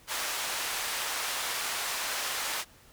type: band-pass noise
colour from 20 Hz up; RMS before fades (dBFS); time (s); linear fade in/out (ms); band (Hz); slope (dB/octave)
pink; -33; 0.07-2.65; 50; 920 to 14000; 12
effects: pink hiss -57 dBFS RMS until 2.92 s